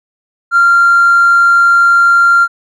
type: tone with hard clipping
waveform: sine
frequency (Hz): 1386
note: F6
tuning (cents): -14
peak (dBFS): -5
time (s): 0.51-2.48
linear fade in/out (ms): 50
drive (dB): 1
effects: none